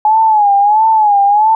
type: tone with vibrato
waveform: sine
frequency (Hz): 843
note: G#5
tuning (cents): +26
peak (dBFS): -6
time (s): 0.05-1.55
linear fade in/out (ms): 2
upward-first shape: sine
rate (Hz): 1.5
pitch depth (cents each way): 95
effects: none